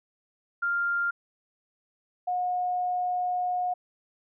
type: tone pair in turn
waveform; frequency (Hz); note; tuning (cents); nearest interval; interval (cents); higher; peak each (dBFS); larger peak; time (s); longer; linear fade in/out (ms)
sine; 1396.9 / 722.7; F6 / F#5; 0 / -41; major seventh; 1141; first; -24 / -25; first; 0.62-1.11 / 2.27-3.74; second; 10
effects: none